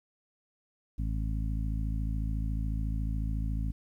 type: harmonic tone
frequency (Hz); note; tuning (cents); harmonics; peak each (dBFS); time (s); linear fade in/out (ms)
54; A1; -32; 1 / 2 / 3 / 4 / 5; -30 / -36 / -40 / -42 / -44; 0.98-3.72; 10
effects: 11-bit